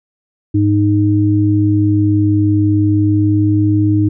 sine tone pair together, 102.9 / 309.1 Hz, G#2 / D#4, -16 / -11 cents, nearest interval octave + perfect fifth, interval 1905 cents, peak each -12 dBFS, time 0.54-4.09 s, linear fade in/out 10 ms, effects none

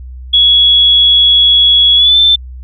sine tone with pitch glide, 3358 to 3543 Hz, G#7 to A7, +18 to +11 cents, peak -4 dBFS, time 0.33-2.36 s, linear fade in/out 10 ms, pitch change +93 cents, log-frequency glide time 1.96-2.17 s, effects added 63 Hz sine -25 dBFS peak until 2.63 s

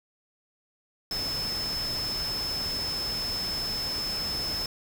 sine tone in noise, 5240 Hz, E8, 11 cents flat, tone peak -29 dBFS, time 1.11-4.66 s, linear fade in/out 2 ms, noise pink, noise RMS -37 dBFS, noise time 1.11-4.66 s, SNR +5 dB, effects none

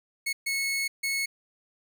sawtooth tone bursts at uneven times, 2193 Hz, C#7, 19 cents flat, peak -23 dBFS, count 3, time 0.26-0.33 / 0.46-0.88 / 1.03-1.26 s, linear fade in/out 10 ms, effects none

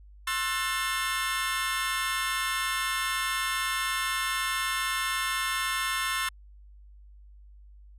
25% pulse chord, F# half-diminished seventh, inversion second, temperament just, 1065.6 / 1332 / 1480 / 1776 Hz, C6 / E6 / F#6 / A6, +31 / +18 / 0 / +16 cents, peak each -28 / -30 / -33 / -28 dBFS, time 0.27-6.29 s, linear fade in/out 5 ms, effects added 50 Hz sine -48 dBFS peak until 7.98 s + resampled to 32000 Hz

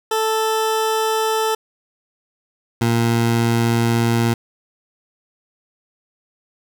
20% pulse tone pair in turn, 440 / 116.54 Hz, A4 / A#2, 0 / 0 cents, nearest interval octave + major seventh, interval 2300 cents, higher first, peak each -12 / -10 dBFS, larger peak second, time 0.11-1.55 / 2.81-4.34 s, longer second, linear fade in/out 5 ms, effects none

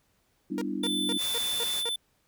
sine chord, E minor seventh, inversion first, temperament equal with one note detuned, 196 / 246.9 / 293.7 / 332.5 Hz, G3 / B3 / D4 / E4, 0 / 0 / 0 / +15 cents, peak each -35 / -36 / -33 / -36 dBFS, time 0.5-1.18 s, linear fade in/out 10 ms
sawtooth tone bursts, 468.6 Hz, A#4, 9 cents sharp, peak -29 dBFS, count 6, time 0.58-1.89 s, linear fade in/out 0 ms, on 35 ms, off 220 ms
square tone, 3520 Hz, A7, in tune, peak -29 dBFS, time 0.83-1.96 s, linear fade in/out 5 ms
white noise, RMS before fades -36 dBFS, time 1.17-1.84 s, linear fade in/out 50 ms
effects pink hiss -70 dBFS RMS until 2.27 s

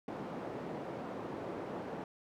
white band-pass noise, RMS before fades -42 dBFS, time 0.08-2.04 s, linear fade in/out 2 ms, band 170 to 550 Hz, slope 12 dB/octave, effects none

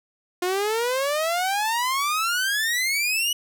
sawtooth exponential sweep, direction up, 352.5 to 2955 Hz, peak -18 dBFS, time 0.42-3.33 s, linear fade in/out 5 ms, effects none

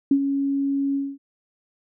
sine tone with ADSR envelope, 277.2 Hz, C#4, in tune, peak -12 dBFS, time 0.11-1.18 s, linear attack 4 ms, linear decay 72 ms, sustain -8 dB, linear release 230 ms, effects none

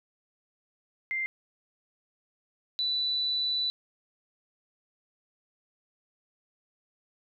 sine tone pair in turn, 2093 / 3973 Hz, C7 / B7, 0 / +10 cents, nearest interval major seventh, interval 1110 cents, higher second, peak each -28 / -26 dBFS, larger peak second, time 1.11-1.26 / 2.79-3.7 s, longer second, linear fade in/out 0 ms, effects none

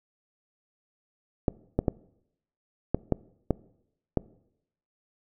clicks, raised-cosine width 2 ms, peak -9 dBFS, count 7, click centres 1.482 / 1.79 / 1.882 / 2.946 / 3.123 / 3.507 / 4.173 s, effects noise-tail reverb RT60 0.8 s tail -22 dB re dry

